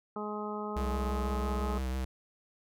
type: harmonic tone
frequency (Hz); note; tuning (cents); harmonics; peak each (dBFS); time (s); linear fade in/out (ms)
210.1; G#3; +20; 1 / 2 / 3 / 4 / 5 / 6; -39 / -39 / -45 / -42 / -44 / -42; 0.16-1.78; 2
type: tone with vibrato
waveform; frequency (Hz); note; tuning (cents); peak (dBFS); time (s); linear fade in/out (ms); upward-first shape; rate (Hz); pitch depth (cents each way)
square; 64.7; C2; -19; -32; 0.76-2.05; 5; sine; 6; 31
effects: none